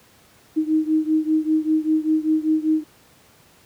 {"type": "beating tone pair", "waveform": "sine", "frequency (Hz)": [311.1, 316.2], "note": ["D#4", "D#4"], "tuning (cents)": [0, 28], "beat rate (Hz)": 5.1, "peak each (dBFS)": [-19, -21], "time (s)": [0.56, 2.84], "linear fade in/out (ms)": 20, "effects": ["pink hiss -53 dBFS RMS until 3.65 s", "high-pass 80 Hz 12 dB/octave"]}